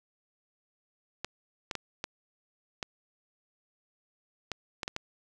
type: clicks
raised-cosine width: 0.2 ms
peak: -16 dBFS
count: 9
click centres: 1.246 / 1.712 / 1.753 / 2.041 / 2.828 / 4.517 / 4.832 / 4.879 / 4.964 s
effects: none